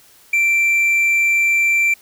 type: tone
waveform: triangle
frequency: 2349 Hz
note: D7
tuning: in tune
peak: -11 dBFS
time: 0.33-1.94 s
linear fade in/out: 5 ms
effects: white hiss -49 dBFS RMS until 2.01 s